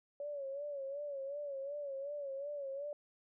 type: tone with vibrato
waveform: sine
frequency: 563 Hz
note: C#5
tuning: 27 cents sharp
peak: -39 dBFS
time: 0.2-2.93 s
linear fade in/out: 2 ms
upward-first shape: sine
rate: 2.7 Hz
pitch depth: 77 cents each way
effects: none